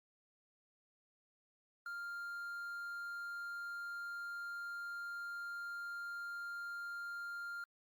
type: tone with quantisation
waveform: triangle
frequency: 1398 Hz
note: F6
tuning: 1 cent sharp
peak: -40 dBFS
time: 1.86-7.64 s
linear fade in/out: 2 ms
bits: 11
effects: Opus 48 kbps